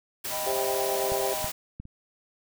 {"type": "noise", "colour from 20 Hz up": "white", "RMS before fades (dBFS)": -33, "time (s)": [0.24, 1.52], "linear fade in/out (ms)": 10}
{"type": "chord", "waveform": "triangle", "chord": "Eb augmented", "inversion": "none", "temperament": "equal", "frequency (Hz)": [622.3, 784, 987.8], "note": ["Eb5", "G5", "B5"], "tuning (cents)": [0, 0, 0], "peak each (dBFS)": [-32, -35, -36], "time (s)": [0.29, 1.51], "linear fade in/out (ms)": 50}
{"type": "harmonic tone", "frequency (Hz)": 132.2, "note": "C3", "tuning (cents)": 18, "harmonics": [3, 4, 5, 6], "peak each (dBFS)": [-30, -32, -34, -36], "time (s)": [0.46, 1.34], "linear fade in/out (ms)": 10}
{"type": "clicks", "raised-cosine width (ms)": 5, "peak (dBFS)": [-24, -23, -25, -33], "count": 4, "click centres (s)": [1.12, 1.444, 1.8, 1.854]}
{"effects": []}